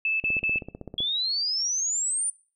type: tone bursts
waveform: sine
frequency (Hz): 2624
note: E7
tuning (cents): -9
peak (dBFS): -22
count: 3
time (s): 0.05-0.586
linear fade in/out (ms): 2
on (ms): 150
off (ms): 43
type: click train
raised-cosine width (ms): 2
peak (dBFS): -23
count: 13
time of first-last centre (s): 0.24-1.004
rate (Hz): 15.7
type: exponential sweep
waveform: sine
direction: up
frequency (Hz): 3322 to 9397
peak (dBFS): -24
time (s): 0.98-2.3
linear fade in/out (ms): 2
effects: noise-tail reverb RT60 0.4 s tail -20 dB re dry